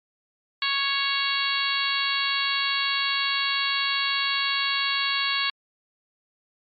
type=harmonic tone; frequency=554.4 Hz; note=C#5; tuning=in tune; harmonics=2 / 3 / 4 / 5 / 6 / 7 / 8; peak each=-30 / -30 / -30 / -30 / -30 / -30 / -30 dBFS; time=0.62-5.5 s; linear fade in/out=2 ms; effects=MP3 48 kbps